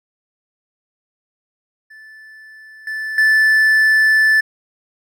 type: tone with level steps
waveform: triangle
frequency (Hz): 1752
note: A6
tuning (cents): -8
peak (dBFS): -36 / -20 / -8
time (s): 1.9-4.41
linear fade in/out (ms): 10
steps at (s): 2.87 / 3.18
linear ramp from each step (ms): 2
effects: none